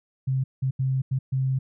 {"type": "tone bursts at uneven times", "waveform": "sine", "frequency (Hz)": 132.1, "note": "C3", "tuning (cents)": 17, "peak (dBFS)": -21, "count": 5, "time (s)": [[0.27, 0.44], [0.62, 0.71], [0.79, 1.02], [1.11, 1.19], [1.32, 1.59]], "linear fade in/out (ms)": 10, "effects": []}